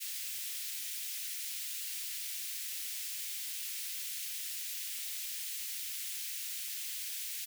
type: high-pass noise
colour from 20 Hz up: white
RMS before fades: -40 dBFS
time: 0-7.46 s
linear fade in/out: 20 ms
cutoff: 2100 Hz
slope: 24 dB/octave
effects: none